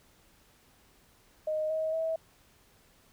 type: tone with pitch steps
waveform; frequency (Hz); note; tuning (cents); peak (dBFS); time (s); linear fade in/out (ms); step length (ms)
sine; 620 / 633.4 / 647.1; D#5 / D#5 / E5; -6 / +31 / -32; -28; 1.47-2.16; 5; 230
effects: pink hiss -63 dBFS RMS until 3.12 s